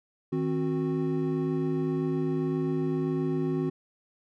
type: tone cluster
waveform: triangle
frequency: 157.5 / 265.1 / 366.9 Hz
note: D#3 / C4 / F#4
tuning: +21 / +23 / -15 cents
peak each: -28 dBFS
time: 0.32-3.7 s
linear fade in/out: 10 ms
effects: none